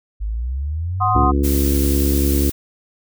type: exponential sweep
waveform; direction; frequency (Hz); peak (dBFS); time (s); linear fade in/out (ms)
sine; up; 49.8 to 118.3; -20; 0.2-1.26; 20
type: chord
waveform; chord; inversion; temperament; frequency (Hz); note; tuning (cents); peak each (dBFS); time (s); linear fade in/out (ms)
sine; C diminished; second; equal; 740 / 1046.5 / 1244.5; Gb5 / C6 / Eb6; 0 / 0 / 0; -19; 1-1.32; 20
type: harmonic tone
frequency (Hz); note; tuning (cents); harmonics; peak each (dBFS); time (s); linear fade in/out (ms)
70; C#2; +18; 1 / 2 / 3 / 4 / 5 / 6 / 7; -16 / -30 / -26 / -21 / -23 / -33 / -32; 1.15-2.5; 5
type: noise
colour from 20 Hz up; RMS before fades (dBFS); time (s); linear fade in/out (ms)
blue; -26; 1.43-2.52; 20
effects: none